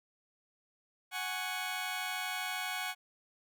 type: chord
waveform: 15% pulse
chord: F# suspended second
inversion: none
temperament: just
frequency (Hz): 740 / 832.5 / 1110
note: F#5 / G#5 / C#6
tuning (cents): 0 / +4 / +2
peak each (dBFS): -32 / -35 / -36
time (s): 1.11-2.95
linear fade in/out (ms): 50
effects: none